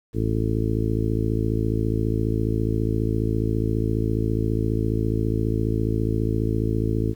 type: harmonic tone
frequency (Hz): 54.7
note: A1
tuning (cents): -9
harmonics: 1 / 2 / 3 / 4 / 5 / 6 / 7 / 8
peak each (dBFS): -27 / -24 / -32 / -30 / -30 / -29 / -33 / -31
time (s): 0.13-7.15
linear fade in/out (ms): 50
effects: 9-bit